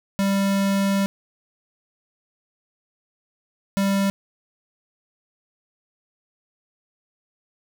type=tone pair in turn; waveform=square; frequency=196.9 / 196.9 Hz; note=G3 / G3; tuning=+8 / +8 cents; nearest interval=unison; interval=0 cents; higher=neither; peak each=-19 dBFS; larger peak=neither; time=0.19-1.06 / 3.77-4.1 s; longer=first; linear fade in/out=0 ms; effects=none